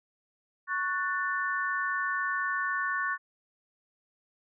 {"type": "chord", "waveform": "sine", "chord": "F# minor", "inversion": "second", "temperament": "just", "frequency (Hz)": [1110, 1480, 1776], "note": ["C#6", "F#6", "A6"], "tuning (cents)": [2, 0, 16], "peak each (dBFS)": -32, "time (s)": [0.67, 3.18], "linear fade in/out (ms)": 50, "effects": []}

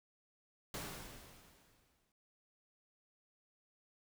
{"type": "noise with exponential decay", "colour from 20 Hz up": "pink", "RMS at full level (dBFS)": -42, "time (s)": [0.74, 2.12], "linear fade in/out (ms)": 2, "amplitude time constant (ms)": 300, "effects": []}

